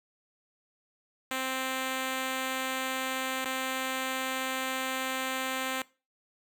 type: tone with dropouts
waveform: 5% pulse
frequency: 261.6 Hz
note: C4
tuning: in tune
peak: -19 dBFS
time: 1.31-5.82 s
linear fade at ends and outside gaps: 1 ms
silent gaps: 3.446-3.456 s
effects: noise-tail reverb RT60 0.3 s tail -20 dB re dry